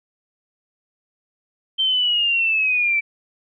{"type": "linear sweep", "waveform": "sine", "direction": "down", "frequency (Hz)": [3133, 2309], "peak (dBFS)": -16, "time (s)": [1.78, 3.01], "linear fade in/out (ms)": 20, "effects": []}